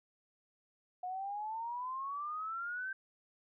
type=exponential sweep; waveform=sine; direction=up; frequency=720 to 1571 Hz; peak=-37 dBFS; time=1.03-2.93 s; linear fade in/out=5 ms; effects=none